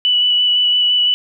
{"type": "tone with vibrato", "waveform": "sine", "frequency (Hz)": 2960, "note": "F#7", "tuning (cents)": 0, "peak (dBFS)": -11, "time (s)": [0.05, 1.14], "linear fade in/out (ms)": 0, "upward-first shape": "square", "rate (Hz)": 5.9, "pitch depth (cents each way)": 10, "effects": []}